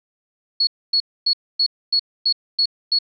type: tone bursts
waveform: sine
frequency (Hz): 4363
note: C#8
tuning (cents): -28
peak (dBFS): -14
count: 8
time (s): 0.6-2.988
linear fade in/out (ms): 5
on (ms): 71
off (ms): 260
effects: none